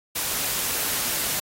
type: noise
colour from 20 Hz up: white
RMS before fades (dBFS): -26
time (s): 0.15-1.4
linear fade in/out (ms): 10
effects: AAC 48 kbps